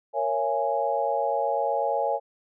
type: chord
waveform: sine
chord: A# half-diminished seventh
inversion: none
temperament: equal with one note detuned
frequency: 466.2 / 554.4 / 675.1 / 830.6 Hz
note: A#4 / C#5 / E5 / G#5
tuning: 0 / 0 / +41 / 0 cents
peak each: -31 / -27 / -29 / -27 dBFS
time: 0.13-2.2 s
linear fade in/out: 50 ms
effects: none